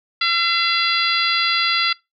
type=harmonic tone; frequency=680 Hz; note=F5; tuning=46 cents flat; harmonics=2 / 3 / 4 / 5 / 6 / 7; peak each=-22 / -22 / -24 / -24 / -24 / -24 dBFS; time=0.21-1.93 s; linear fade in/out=5 ms; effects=noise-tail reverb RT60 0.2 s tail -23 dB re dry